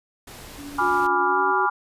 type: noise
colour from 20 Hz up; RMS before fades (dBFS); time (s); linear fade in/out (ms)
pink; -41; 0.27-1.07; 5
type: tone with tremolo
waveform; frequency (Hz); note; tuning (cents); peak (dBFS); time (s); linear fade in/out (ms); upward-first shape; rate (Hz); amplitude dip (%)
sine; 286.1; D4; -45; -33; 0.56-1.55; 50; sine; 11; 40
type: chord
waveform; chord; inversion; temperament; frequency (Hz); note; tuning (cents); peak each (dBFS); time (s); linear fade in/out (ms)
sine; G# diminished seventh; none; equal with one note detuned; 830.6 / 987.8 / 1174.7 / 1401; G#5 / B5 / D6 / F6; 0 / 0 / 0 / +5; -24; 0.78-1.7; 10
type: tone with pitch glide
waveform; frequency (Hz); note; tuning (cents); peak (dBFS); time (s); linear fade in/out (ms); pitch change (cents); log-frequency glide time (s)
sine; 360 to 379; F#4 to F#4; -47 to +42; -26; 0.8-1.67; 20; +89; 1.22-1.43
effects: resampled to 32000 Hz